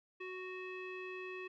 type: tone with low-pass filter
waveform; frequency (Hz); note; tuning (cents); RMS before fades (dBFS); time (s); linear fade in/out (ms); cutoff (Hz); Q
square; 370; F#4; 0; -45; 0.2-1.48; 10; 2400; 7.3
effects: none